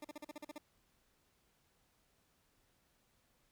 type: tone bursts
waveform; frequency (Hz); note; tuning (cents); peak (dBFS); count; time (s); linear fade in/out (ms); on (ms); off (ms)
20% pulse; 298.8; D4; +30; -40; 9; 0.02-0.582; 5; 26; 41
effects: pink hiss -75 dBFS RMS until 3.51 s